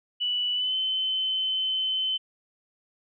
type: tone with pitch glide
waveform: sine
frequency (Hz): 2960 to 3059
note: F#7 to G7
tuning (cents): 0 to -43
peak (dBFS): -24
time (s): 0.2-2.18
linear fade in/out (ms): 20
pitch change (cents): +57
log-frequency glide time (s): 0.54-0.75
effects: none